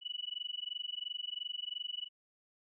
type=tone with amplitude modulation; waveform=sine; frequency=2951 Hz; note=F#7; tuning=5 cents flat; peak=-34 dBFS; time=0.01-2.09 s; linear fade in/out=50 ms; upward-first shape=sine; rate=22.9 Hz; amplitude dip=100%; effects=none